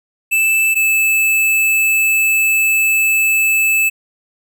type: tone pair in turn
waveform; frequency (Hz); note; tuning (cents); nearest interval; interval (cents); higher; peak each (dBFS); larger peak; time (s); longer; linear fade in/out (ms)
square; 2637 / 2620; E7 / E7; 0 / -11; unison; 11; first; -12; neither; 0.31-0.75 / 0.75-3.9; second; 20
effects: none

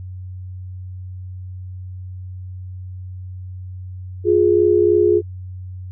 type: tone pair together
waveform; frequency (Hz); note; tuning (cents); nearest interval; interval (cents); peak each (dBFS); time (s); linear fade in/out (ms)
sine; 353.6 / 416.9; F4 / G#4; +22 / +7; minor third; 285; -14; 4.24-5.22; 50
effects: added 92 Hz sine -29 dBFS peak until 5.91 s

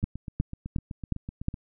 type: two click trains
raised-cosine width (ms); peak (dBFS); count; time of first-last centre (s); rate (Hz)
5; -13 / -23; 5 / 13; 0.04-1.484 / 0.03-1.541; 2.77 / 7.94
effects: none

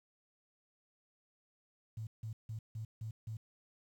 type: tone bursts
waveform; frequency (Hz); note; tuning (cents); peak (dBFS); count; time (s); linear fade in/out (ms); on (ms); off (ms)
sine; 110.5; A2; +8; -39; 6; 1.97-3.37; 5; 100; 160
effects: 11-bit

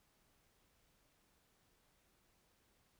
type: silence
effects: pink hiss -75 dBFS RMS until 2.99 s

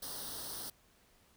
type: noise with comb filter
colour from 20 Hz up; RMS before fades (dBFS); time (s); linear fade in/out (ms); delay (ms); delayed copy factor
white; -43; 0.02-0.7; 5; 0.21; +0.85
effects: pink hiss -67 dBFS RMS until 1.36 s

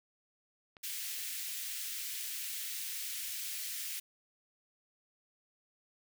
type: clicks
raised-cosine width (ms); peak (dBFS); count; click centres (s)
0.3; -36 / -46; 2; 0.768 / 3.283
type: high-pass noise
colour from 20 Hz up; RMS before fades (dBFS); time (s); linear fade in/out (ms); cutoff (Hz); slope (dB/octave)
white; -40; 0.83-4; 10; 1900; 24
effects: none

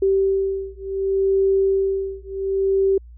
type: beating tone pair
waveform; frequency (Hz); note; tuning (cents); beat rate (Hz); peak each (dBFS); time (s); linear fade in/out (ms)
sine; 387.9 / 388.58; G4 / G4; -18 / -15; 0.68; -20; 0.02-2.98; 5
effects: added 59 Hz sine -39 dBFS peak until 3.17 s

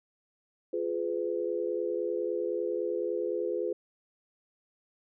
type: chord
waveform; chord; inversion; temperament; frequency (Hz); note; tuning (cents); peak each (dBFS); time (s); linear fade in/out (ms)
sine; F diminished; none; just; 349.2 / 419.1 / 502.9; F4 / Ab4 / Cb5; 0 / +16 / +31; -33; 0.73-3.73; 5
effects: none

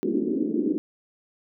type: band-pass noise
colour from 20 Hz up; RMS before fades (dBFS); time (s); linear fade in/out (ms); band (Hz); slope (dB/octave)
white; -25; 0.03-0.78; 0; 220 to 370; 48
effects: none

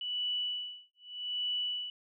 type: tone with tremolo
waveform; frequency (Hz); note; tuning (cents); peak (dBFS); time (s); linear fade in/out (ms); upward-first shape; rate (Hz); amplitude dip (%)
sine; 2960; F#7; 0; -30; 0.01-1.9; 2; sine; 0.82; 100
effects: none

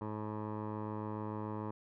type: tone with low-pass filter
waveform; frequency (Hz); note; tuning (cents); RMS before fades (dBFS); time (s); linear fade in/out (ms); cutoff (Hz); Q
15% pulse; 106.9; A2; -49; -40; 0.01-1.71; 5; 920; 2.6
effects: none

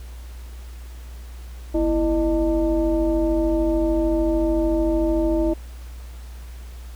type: tone with frequency modulation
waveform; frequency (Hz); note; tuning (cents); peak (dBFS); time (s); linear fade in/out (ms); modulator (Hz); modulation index
sine; 329.6; E4; 0; -17; 1.74-5.54; 10; 283; 0.98
effects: added 60 Hz sine -34 dBFS peak until 6.95 s + pink hiss -49 dBFS RMS until 6.95 s

